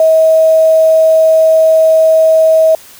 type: tone with quantisation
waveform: sine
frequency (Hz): 640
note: D#5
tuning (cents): +49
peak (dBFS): -4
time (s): 0-2.75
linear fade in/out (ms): 2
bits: 5
effects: white hiss -37 dBFS RMS until 2.99 s